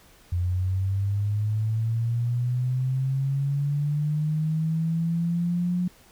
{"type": "linear sweep", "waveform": "sine", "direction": "up", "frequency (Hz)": [87.2, 180], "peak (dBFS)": -22, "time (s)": [0.32, 5.88], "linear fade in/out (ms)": 5, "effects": ["pink hiss -55 dBFS RMS until 6.11 s"]}